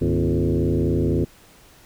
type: tone with frequency modulation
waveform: sine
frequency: 100 Hz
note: G2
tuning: 35 cents sharp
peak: -17 dBFS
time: 0.01-1.25 s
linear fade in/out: 10 ms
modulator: 83.9 Hz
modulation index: 4
effects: pink hiss -51 dBFS RMS until 1.85 s